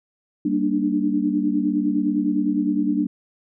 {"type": "chord", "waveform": "sine", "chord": "Eb major seventh", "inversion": "first", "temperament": "equal with one note detuned", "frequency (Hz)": [196, 233.1, 293.7, 303.5], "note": ["G3", "Bb3", "D4", "Eb4"], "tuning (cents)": [0, 0, 0, -43], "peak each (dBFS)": [-25, -25, -21, -27], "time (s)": [0.45, 3.07], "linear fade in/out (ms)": 5, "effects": []}